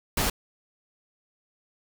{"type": "noise", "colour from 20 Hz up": "pink", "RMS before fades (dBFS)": -25, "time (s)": [0.17, 0.3], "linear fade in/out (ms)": 5, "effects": []}